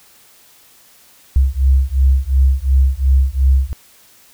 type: beating tone pair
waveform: sine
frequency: 65.3 / 68.1 Hz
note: C2 / C#2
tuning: -3 / -30 cents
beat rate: 2.8 Hz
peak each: -13 dBFS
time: 1.36-3.73 s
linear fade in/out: 0 ms
effects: white hiss -48 dBFS RMS until 4.33 s